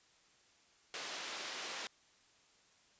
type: band-pass noise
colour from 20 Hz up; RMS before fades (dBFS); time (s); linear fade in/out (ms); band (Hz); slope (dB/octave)
white; -44; 0.94-1.87; 0; 330 to 4900; 12
effects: white hiss -68 dBFS RMS until 2.99 s + resampled to 16000 Hz